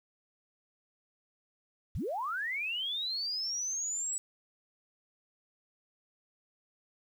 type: linear sweep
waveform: sine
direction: up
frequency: 43.1 to 7902 Hz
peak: -32 dBFS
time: 1.95-4.18 s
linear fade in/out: 0 ms
effects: 10-bit